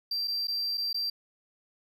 triangle tone with dropouts, 4708 Hz, D8, 3 cents sharp, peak -27 dBFS, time 0.11-1.1 s, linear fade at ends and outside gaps 5 ms, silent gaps 0.275-0.279 / 0.472-0.481 / 0.774-0.778 / 0.93-0.943 s, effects none

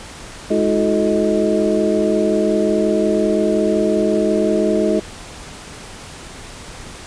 sine tone cluster, 210 / 318.3 / 363.9 / 433.6 / 627 Hz, G#3 / D#4 / F#4 / A4 / D#5, +19 / +39 / -29 / -25 / +13 cents, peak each -20 dBFS, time 0.5-5 s, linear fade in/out 10 ms, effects pink hiss -35 dBFS RMS until 7.06 s + resampled to 22050 Hz

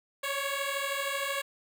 10% pulse beating tone pair, 549 / 562 Hz, C#5 / C#5, -17 / +24 cents, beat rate 13 Hz, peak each -25 dBFS, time 0.23-1.42 s, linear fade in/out 10 ms, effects none

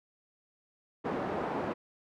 pink band-pass noise, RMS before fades -34 dBFS, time 1.04-1.74 s, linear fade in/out 20 ms, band 230 to 990 Hz, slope 12 dB/octave, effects none

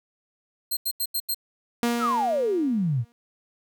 5% pulse tone bursts, 4189 Hz, C8, 1 cent sharp, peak -17 dBFS, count 5, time 0.71-1.346 s, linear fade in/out 10 ms, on 60 ms, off 84 ms
sawtooth tone with exponential decay, 237.1 Hz, A#3, 30 cents sharp, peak -16 dBFS, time 1.83-3.12 s, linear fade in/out 0 ms, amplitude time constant 280 ms
sine exponential sweep, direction down, 1445 to 107.3 Hz, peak -21 dBFS, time 1.99-3.05 s, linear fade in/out 50 ms
effects none

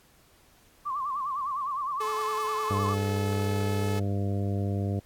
sine tone with vibrato, 1108 Hz, C#6, 1 cent flat, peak -28 dBFS, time 0.85-2.95 s, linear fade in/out 20 ms, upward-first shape sine, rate 9.8 Hz, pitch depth 120 cents each way
sawtooth tone, 432.5 Hz, A4, 30 cents flat, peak -28 dBFS, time 2-4 s, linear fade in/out 10 ms
harmonic tone, 99.6 Hz, G2, 28 cents sharp, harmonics 1 / 2 / 3 / 4 / 5 / 6 / 7, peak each -27 / -33 / -37 / -39 / -41 / -43 / -44 dBFS, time 2.7-5 s, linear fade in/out 10 ms
effects pink hiss -60 dBFS RMS until 5.05 s + AAC 64 kbps

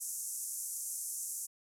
white band-pass noise, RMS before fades -40 dBFS, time 0-1.47 s, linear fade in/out 20 ms, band 6200 to 12000 Hz, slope 48 dB/octave, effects none

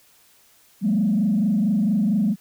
sine tone with frequency modulation, 207.7 Hz, G#3, in tune, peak -16 dBFS, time 0.81-2.36 s, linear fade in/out 50 ms, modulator 24.4 Hz, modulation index 1.1, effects tanh soft clip ceiling -12 dBFS + white hiss -56 dBFS RMS until 2.4 s

